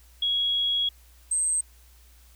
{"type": "tone pair in turn", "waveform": "sine", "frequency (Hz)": [3322, 8284], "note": ["G#7", "C9"], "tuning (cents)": [0, -18], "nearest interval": "octave + major third", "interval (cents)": 1582, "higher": "second", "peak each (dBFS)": -22, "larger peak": "neither", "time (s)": [[0.22, 0.89], [1.31, 1.61]], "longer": "first", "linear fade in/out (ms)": 5, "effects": ["added 60 Hz sine -52 dBFS peak until 2.35 s", "white hiss -59 dBFS RMS until 2.35 s"]}